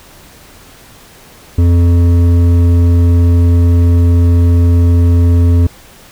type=tone with hard clipping; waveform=sine; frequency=86.2 Hz; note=F2; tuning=22 cents flat; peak=-7 dBFS; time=1.58-5.67 s; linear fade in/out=5 ms; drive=9 dB; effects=pink hiss -39 dBFS RMS until 6.11 s